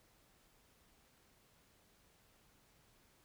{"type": "silence", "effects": ["pink hiss -70 dBFS RMS until 3.24 s"]}